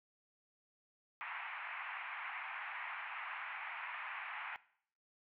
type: band-pass noise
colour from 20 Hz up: white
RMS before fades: -45 dBFS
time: 1.21-4.56 s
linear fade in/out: 0 ms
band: 780 to 2500 Hz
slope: 48 dB/octave
effects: noise-tail reverb RT60 0.6 s tail -19 dB re dry